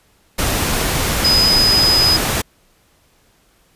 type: tone in noise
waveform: sine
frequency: 5010 Hz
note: D#8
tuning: 11 cents sharp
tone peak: -11 dBFS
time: 1.24-2.17 s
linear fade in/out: 10 ms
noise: pink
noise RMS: -18 dBFS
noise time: 0.38-2.42 s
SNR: +4 dB
effects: pink hiss -56 dBFS RMS until 3.75 s + resampled to 32000 Hz